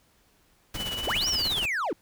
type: noise with tremolo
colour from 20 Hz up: pink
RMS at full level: -33 dBFS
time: 0.74-1.66 s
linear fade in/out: 5 ms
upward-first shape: sine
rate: 17 Hz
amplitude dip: 65%
type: tone with vibrato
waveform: sine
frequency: 2960 Hz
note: F#7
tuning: in tune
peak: -31 dBFS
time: 0.75-1.51 s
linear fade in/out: 50 ms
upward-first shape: sine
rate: 4.1 Hz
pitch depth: 14 cents each way
type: linear two-way sweep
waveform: triangle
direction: up then down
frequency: 252.9 to 5790 to 252.9 Hz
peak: -24 dBFS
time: 1.07-1.93 s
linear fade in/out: 2 ms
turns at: 1.28 s
effects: pink hiss -64 dBFS RMS until 2.01 s

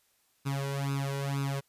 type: tone with flanger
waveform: sawtooth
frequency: 138.7 Hz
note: C#3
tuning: 1 cent sharp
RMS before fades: -32 dBFS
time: 0.45-1.61 s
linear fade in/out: 20 ms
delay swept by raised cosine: 0.78 to 2.08 ms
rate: 2.1 Hz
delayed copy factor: +0.95
effects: white hiss -70 dBFS RMS until 1.68 s + resampled to 32000 Hz

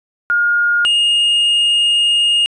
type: tone pair in turn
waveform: sine / triangle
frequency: 1423 / 2846 Hz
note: F6 / F7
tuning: +32 / +32 cents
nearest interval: octave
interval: 1200 cents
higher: second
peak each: -11 / -9 dBFS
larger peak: second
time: 0.3-0.85 / 0.85-2.46 s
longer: second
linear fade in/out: 0 ms
effects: resampled to 22050 Hz

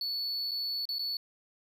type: tone with dropouts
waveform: triangle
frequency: 4437 Hz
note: C#8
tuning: 1 cent sharp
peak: -30 dBFS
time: 0.01-1.17 s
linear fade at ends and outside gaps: 2 ms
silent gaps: 0.511-0.515 / 0.854-0.889 / 0.985-0.992 s
effects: none

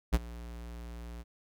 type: tone with ADSR envelope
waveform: square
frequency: 58.6 Hz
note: A#1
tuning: 10 cents sharp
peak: -21 dBFS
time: 0.12-1.24 s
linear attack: 25 ms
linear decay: 34 ms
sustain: -21 dB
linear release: 33 ms
effects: none

